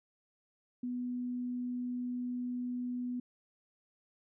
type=tone; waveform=sine; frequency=246.9 Hz; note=B3; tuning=in tune; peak=-34 dBFS; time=0.83-3.2 s; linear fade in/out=5 ms; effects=none